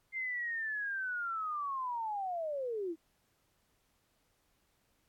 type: linear sweep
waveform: sine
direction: down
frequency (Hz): 2108 to 311.1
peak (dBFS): -34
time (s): 0.12-2.96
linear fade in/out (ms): 50
effects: pink hiss -75 dBFS RMS until 5.08 s + AAC 64 kbps